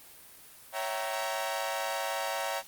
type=chord; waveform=sawtooth; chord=C# diminished seventh; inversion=none; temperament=equal with one note detuned; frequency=554.4 / 659.3 / 768.7 / 932.3 Hz; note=C#5 / E5 / G5 / Bb5; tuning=0 / 0 / -34 / 0 cents; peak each=-33 dBFS; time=0.72-2.63 s; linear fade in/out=50 ms; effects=white hiss -52 dBFS RMS until 2.67 s + Opus 32 kbps